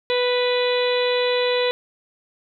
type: harmonic tone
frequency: 493.9 Hz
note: B4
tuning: in tune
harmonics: 1 / 2 / 3 / 4 / 5 / 6 / 7 / 8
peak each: -19 / -29 / -35 / -30 / -30 / -35 / -30 / -29 dBFS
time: 0.1-1.71 s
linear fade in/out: 0 ms
effects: none